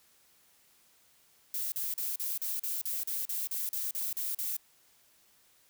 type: noise bursts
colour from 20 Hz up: violet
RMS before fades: -34 dBFS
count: 14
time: 1.54-4.567 s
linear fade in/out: 2 ms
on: 180 ms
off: 39 ms
effects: white hiss -65 dBFS RMS until 5.69 s